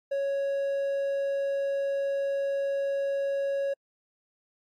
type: tone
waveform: triangle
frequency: 554.4 Hz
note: C#5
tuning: in tune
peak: -24 dBFS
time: 0.11-3.74 s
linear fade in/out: 10 ms
effects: AAC 64 kbps